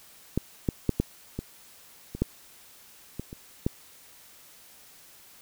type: clicks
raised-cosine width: 3 ms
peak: -11 / -11 / -9 / -10 / -18 / -22 / -10 / -20 / -26 / -11 dBFS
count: 10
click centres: 0.376 / 0.688 / 0.893 / 1 / 1.39 / 2.15 / 2.22 / 3.196 / 3.329 / 3.665 s
effects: white hiss -53 dBFS RMS until 5.41 s